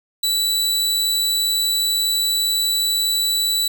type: tone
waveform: sawtooth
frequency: 3951 Hz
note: B7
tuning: in tune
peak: -14 dBFS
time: 0.23-3.68 s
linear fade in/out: 5 ms
effects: none